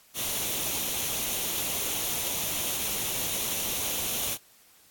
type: noise with comb filter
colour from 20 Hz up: white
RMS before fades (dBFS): -30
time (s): 0.14-4.38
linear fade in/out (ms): 50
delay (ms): 0.31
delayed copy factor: +0.5
effects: white hiss -58 dBFS RMS until 4.9 s + AAC 64 kbps